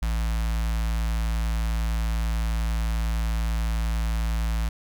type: tone with notch filter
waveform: square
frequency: 55.6 Hz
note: A1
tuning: 19 cents sharp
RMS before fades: -25 dBFS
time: 0.02-4.69 s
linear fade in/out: 5 ms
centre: 380 Hz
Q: 0.58
effects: none